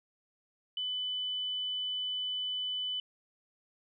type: tone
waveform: sine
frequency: 3000 Hz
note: F#7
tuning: 23 cents sharp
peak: -32 dBFS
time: 0.77-3 s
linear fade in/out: 2 ms
effects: none